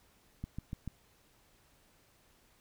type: click train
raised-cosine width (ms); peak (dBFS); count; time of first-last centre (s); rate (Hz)
5; -26; 4; 0.44-0.877; 6.87
effects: pink hiss -67 dBFS RMS until 2.6 s